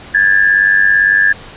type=tone pair together; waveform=sine; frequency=1646.1 / 1744 Hz; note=G#6 / A6; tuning=-16 / -16 cents; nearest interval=minor second; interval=100 cents; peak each=-10 dBFS; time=0.14-1.33 s; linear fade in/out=10 ms; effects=pink hiss -34 dBFS RMS until 1.56 s + resampled to 8000 Hz